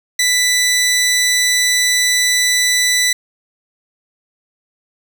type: tone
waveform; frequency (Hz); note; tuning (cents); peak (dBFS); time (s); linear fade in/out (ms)
15% pulse; 1980; B6; +4; -6; 0.19-3.13; 5
effects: none